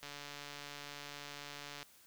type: click train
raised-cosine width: 0.2 ms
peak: -29 dBFS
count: 260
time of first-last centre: 0.03-1.829 s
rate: 144 Hz
effects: white hiss -63 dBFS RMS until 2.06 s